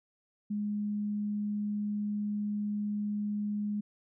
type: tone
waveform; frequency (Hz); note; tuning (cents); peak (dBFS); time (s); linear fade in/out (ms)
sine; 207.7; G#3; 0; -30; 0.5-3.81; 10
effects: none